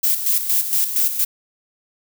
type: noise with tremolo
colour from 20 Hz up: violet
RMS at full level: -17 dBFS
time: 0.03-1.25 s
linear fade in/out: 10 ms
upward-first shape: square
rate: 4.3 Hz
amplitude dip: 60%
effects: none